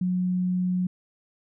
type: tone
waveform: sine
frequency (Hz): 181.8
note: F#3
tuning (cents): -30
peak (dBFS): -22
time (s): 0.01-0.87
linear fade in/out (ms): 5
effects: none